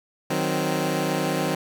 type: chord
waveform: 15% pulse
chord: C diminished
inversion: first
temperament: equal with one note detuned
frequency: 155.56 / 186.18 / 261.6 Hz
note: Eb3 / Gb3 / C4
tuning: 0 / +11 / 0 cents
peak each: -20 / -21 / -21 dBFS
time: 0.3-1.55 s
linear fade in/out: 5 ms
effects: none